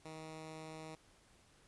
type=tone; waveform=10% pulse; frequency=158 Hz; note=D#3; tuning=27 cents sharp; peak=-39 dBFS; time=0.05-0.95 s; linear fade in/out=2 ms; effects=pink hiss -67 dBFS RMS until 1.67 s + resampled to 24000 Hz